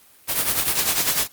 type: noise with tremolo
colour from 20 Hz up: white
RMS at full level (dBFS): -18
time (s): 0.27-1.28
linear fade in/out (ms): 50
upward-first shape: triangle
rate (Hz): 10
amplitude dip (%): 70
effects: white hiss -52 dBFS RMS until 1.32 s + Opus 32 kbps